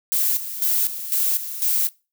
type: noise with tremolo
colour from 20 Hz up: violet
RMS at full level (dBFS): -20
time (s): 0.12-1.89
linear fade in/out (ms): 0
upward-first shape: square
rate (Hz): 2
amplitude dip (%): 70
effects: noise-tail reverb RT60 0.3 s tail -23 dB re dry